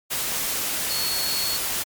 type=tone in noise; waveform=sine; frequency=4362 Hz; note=C#8; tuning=29 cents flat; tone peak=-26 dBFS; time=0.89-1.58 s; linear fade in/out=20 ms; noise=white; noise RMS=-26 dBFS; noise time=0.1-1.84 s; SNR=-3 dB; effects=MP3 96 kbps